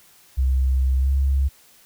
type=tone with pitch glide; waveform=sine; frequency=65.41 to 68.03 Hz; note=C2 to C#2; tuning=0 to -32 cents; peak=-16 dBFS; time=0.37-1.49 s; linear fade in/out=20 ms; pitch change=+68 cents; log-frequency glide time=0.99-1.1 s; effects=white hiss -53 dBFS RMS until 1.85 s